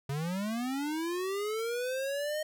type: linear sweep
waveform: square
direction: up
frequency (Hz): 133.9 to 622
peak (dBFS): -32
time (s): 0.09-2.43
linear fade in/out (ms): 5
effects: none